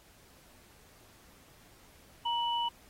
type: tone pair together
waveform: sine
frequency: 940 / 2968 Hz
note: A#5 / F#7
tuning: +14 / +5 cents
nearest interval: octave + minor sixth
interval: 1991 cents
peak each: -30 / -34 dBFS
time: 2.25-2.69 s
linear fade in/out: 10 ms
effects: pink hiss -60 dBFS RMS until 2.89 s + AAC 48 kbps